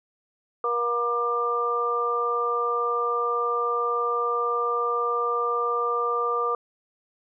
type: harmonic tone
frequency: 238.2 Hz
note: A#3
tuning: 38 cents sharp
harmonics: 2 / 3 / 4 / 5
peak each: -27 / -35 / -36 / -24 dBFS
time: 0.64-6.55 s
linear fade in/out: 2 ms
effects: none